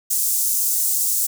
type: high-pass noise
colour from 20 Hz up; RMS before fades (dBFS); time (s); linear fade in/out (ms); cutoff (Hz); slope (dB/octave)
pink; -20; 0.1-1.27; 10; 7100; 24
effects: none